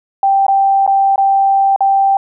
sine tone with dropouts, 784 Hz, G5, in tune, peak -8 dBFS, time 0.23-2.17 s, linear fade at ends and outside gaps 2 ms, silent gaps 0.466-0.482 / 0.865-0.876 / 1.159-1.179 / 1.762-1.806 s, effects none

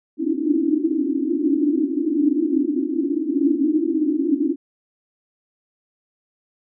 white band-pass noise, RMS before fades -20 dBFS, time 0.17-4.56 s, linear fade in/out 50 ms, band 270 to 330 Hz, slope 96 dB/octave, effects none

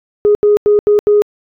sine tone bursts at uneven times, 415.3 Hz, G#4, in tune, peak -5 dBFS, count 5, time 0.25-0.35 / 0.43-0.57 / 0.66-0.79 / 0.87-0.99 / 1.07-1.22 s, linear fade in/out 0 ms, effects tanh soft clip ceiling -2 dBFS

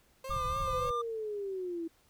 30% pulse tone with vibrato, 523.3 Hz, C5, in tune, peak -37 dBFS, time 0.24-0.9 s, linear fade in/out 5 ms, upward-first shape triangle, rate 3.5 Hz, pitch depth 74 cents each way
pink low-pass noise, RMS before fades -40 dBFS, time 0.29-0.91 s, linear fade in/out 0 ms, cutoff 160 Hz, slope 48 dB/octave
triangle tone, 1197 Hz, D6, 33 cents sharp, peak -30 dBFS, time 0.3-1.02 s, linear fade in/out 10 ms
sine linear sweep, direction down, 525 to 324.7 Hz, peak -34 dBFS, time 0.67-1.88 s, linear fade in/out 10 ms
effects pink hiss -67 dBFS RMS until 2.09 s

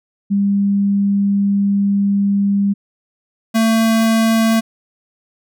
sine / square tone pair in turn, 200 / 224.5 Hz, G3 / A3, +35 / +35 cents, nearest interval major second, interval 200 cents, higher second, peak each -12 dBFS, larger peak neither, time 0.3-2.74 / 3.54-4.61 s, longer first, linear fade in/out 20 ms, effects none

